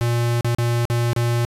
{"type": "tone with dropouts", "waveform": "square", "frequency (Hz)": 118.7, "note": "A#2", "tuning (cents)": 32, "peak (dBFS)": -18, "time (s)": [0.01, 1.45], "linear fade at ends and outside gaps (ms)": 0, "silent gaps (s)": [[0.409, 0.446], [0.548, 0.585], [0.853, 0.9], [1.132, 1.163]], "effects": ["resampled to 32000 Hz"]}